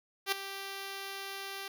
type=tone with ADSR envelope; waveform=5% pulse; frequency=392 Hz; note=G4; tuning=in tune; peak=-15 dBFS; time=0.26-1.68 s; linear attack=61 ms; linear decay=6 ms; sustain=-13 dB; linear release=3 ms; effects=none